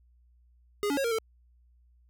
square tone with pitch steps, 411.9 / 283.9 / 545 / 465.6 / 445.2 Hz, G#4 / C#4 / C#5 / A#4 / A4, -14 / +41 / -29 / -2 / +20 cents, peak -27 dBFS, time 0.83-1.185 s, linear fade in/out 0 ms, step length 71 ms, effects added 60 Hz sine -59 dBFS peak until 2.09 s

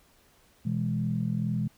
sine chord, E major, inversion second, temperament equal, 123.47 / 164.81 / 207.7 Hz, B2 / E3 / G#3, 0 / 0 / 0 cents, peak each -30 dBFS, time 0.65-1.68 s, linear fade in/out 10 ms, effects tanh soft clip ceiling -16 dBFS + pink hiss -62 dBFS RMS until 1.77 s

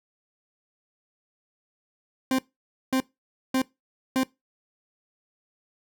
40% pulse tone bursts, 261.6 Hz, C4, in tune, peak -20 dBFS, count 4, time 2.31-4.234 s, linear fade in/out 2 ms, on 76 ms, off 540 ms, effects noise-tail reverb RT60 0.2 s tail -21 dB re dry

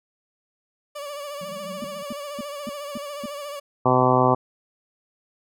30% pulse tone with vibrato, 577 Hz, D5, 31 cents flat, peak -29 dBFS, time 0.95-3.6 s, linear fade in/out 10 ms, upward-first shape sine, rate 14 Hz, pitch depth 52 cents each way
white band-pass noise, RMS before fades -42 dBFS, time 1.41-2.03 s, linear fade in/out 5 ms, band 170 to 210 Hz, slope 96 dB/octave
sine tone bursts, 230 Hz, A#3, 23 cents flat, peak -28 dBFS, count 6, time 1.82-3.258 s, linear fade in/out 2 ms, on 23 ms, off 260 ms
harmonic tone, 127.3 Hz, C3, 47 cents flat, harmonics 1 / 2 / 3 / 4 / 5 / 6 / 7 / 8 / 9, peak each -24 / -24 / -24 / -24 / -24 / -24 / -24 / -24 / -24 dBFS, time 3.85-4.35 s, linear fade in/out 10 ms
effects none

